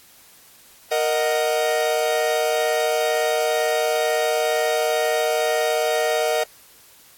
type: chord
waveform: 45% pulse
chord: D# minor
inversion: second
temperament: equal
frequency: 466.2 / 622.3 / 740 Hz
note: A#4 / D#5 / F#5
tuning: 0 / 0 / 0 cents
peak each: -23 / -22 / -25 dBFS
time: 0.91-6.44 s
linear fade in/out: 10 ms
effects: white hiss -50 dBFS RMS until 7.17 s + AAC 64 kbps